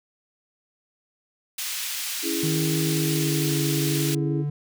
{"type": "high-pass noise", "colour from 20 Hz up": "pink", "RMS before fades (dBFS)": -30, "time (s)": [1.58, 4.15], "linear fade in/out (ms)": 5, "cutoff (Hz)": 2700, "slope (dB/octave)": 12}
{"type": "chord", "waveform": "sine", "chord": "C# minor", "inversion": "none", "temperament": "equal", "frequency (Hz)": [277.2, 329.6, 415.3], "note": ["C#4", "E4", "G#4"], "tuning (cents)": [0, 0, 0], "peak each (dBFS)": [-31, -27, -32], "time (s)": [2.22, 4.45], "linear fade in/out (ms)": 50}
{"type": "tone with pitch glide", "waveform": "triangle", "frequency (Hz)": [155.56, 145.98], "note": ["D#3", "D3"], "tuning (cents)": [0, -10], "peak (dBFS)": -22, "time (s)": [2.43, 4.5], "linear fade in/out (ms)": 5, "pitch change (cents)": -110, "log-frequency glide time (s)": [2.86, 3.61]}
{"effects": []}